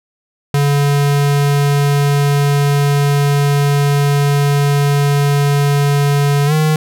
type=tone with pitch glide; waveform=square; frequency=142.8 to 154.83 Hz; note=D3 to D#3; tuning=-48 to -8 cents; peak=-11 dBFS; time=0.54-6.76 s; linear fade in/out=2 ms; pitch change=+140 cents; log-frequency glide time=6.46-6.53 s; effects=none